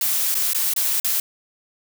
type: noise with dropouts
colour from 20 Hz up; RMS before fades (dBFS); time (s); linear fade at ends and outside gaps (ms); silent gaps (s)
blue; -21; 0.01-1.2; 2; 0.344-0.351 / 0.533-0.547 / 0.737-0.762 / 1-1.045
effects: none